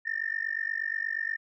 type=tone with amplitude modulation; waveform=sine; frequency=1806 Hz; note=A6; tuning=45 cents sharp; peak=-24 dBFS; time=0.05-1.37 s; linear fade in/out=20 ms; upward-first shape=sine; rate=48.4 Hz; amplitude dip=100%; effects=tanh soft clip ceiling -20 dBFS